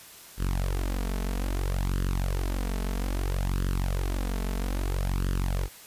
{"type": "tone with flanger", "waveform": "sawtooth", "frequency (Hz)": 46.25, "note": "F#1", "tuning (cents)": 0, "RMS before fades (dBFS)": -28, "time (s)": [0.37, 5.69], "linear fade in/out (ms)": 50, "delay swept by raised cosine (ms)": [0.63, 4.63], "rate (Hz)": 0.61, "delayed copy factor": 0.8, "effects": ["white hiss -48 dBFS RMS until 5.86 s", "resampled to 32000 Hz"]}